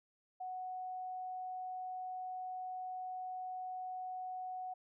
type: tone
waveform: sine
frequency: 740 Hz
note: F#5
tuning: in tune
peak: -40 dBFS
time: 0.4-4.74 s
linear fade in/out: 10 ms
effects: none